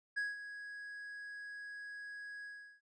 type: tone with ADSR envelope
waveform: triangle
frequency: 1661.2 Hz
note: G#6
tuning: in tune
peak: -31 dBFS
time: 0.16-2.81 s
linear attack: 18 ms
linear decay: 180 ms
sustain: -12 dB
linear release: 370 ms
effects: resampled to 22050 Hz